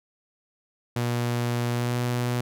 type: tone with pitch glide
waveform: sawtooth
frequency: 120 to 122.17 Hz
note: B2 to B2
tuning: -49 to -18 cents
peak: -20 dBFS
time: 0.96-2.41 s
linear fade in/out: 5 ms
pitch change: +31 cents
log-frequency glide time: 1.71-2 s
effects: none